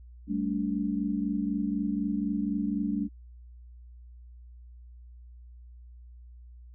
sine chord, G suspended second, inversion none, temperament equal with one note detuned, 196 / 220 / 288.3 Hz, G3 / A3 / D4, 0 / 0 / -32 cents, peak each -31 dBFS, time 0.27-3.09 s, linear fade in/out 50 ms, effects added 60 Hz sine -46 dBFS peak until 6.74 s

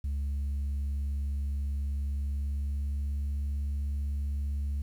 sine tone with pitch glide, 70.3 to 71.08 Hz, C#2 to C#2, +25 to +44 cents, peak -26 dBFS, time 0.04-4.82 s, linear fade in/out 5 ms, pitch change +19 cents, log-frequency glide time 2.05-3.21 s, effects tanh soft clip ceiling -28 dBFS + 10-bit

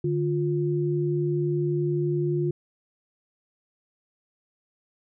sine tone pair together, 148.05 / 352.4 Hz, D3 / F4, +14 / +16 cents, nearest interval octave + minor third, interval 1502 cents, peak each -25 dBFS, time 0.04-2.51 s, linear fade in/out 5 ms, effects none

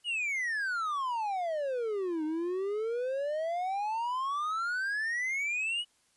triangle exponential two-way sweep, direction down then up, 2960 to 304.2 to 2960 Hz, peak -28 dBFS, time 0.04-5.85 s, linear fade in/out 50 ms, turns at 2.24 s, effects white hiss -69 dBFS RMS until 6.16 s + resampled to 24000 Hz

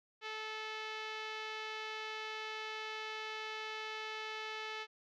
5% pulse tone with low-pass filter, 435.3 Hz, A4, 19 cents flat, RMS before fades -43 dBFS, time 0.21-4.87 s, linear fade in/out 50 ms, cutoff 3100 Hz, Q 0.91, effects none

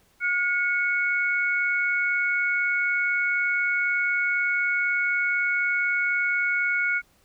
sine tone pair together, 1436.2 / 2214 Hz, F6 / C#7, +48 / -3 cents, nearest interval perfect fifth, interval 749 cents, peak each -24 dBFS, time 0.2-7.02 s, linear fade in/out 50 ms, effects pink hiss -62 dBFS RMS until 7.24 s

